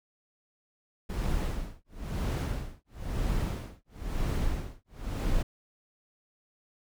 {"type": "noise with tremolo", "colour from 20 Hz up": "brown", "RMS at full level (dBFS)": -28, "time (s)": [1.09, 5.43], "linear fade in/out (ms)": 10, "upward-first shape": "sine", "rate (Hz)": 1, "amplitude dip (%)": 100, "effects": []}